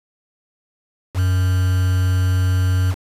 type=tone with quantisation; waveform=triangle; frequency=92.3 Hz; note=F#2; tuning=4 cents flat; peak=-12 dBFS; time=1.14-2.95 s; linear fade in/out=50 ms; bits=5; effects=resampled to 32000 Hz